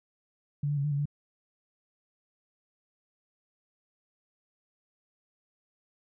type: tone with pitch steps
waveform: sine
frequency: 144.3 / 146.3 / 140 / 148.7 / 141.7 / 145.5 Hz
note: D3 / D3 / C#3 / D3 / C#3 / D3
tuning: -30 / -6 / +18 / +22 / +38 / -16 cents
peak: -26 dBFS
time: 0.63-1.056 s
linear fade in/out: 5 ms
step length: 71 ms
effects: none